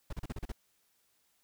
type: noise bursts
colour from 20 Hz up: brown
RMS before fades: -37 dBFS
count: 7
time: 0.1-0.519 s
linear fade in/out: 5 ms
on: 29 ms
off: 36 ms
effects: white hiss -73 dBFS RMS until 1.43 s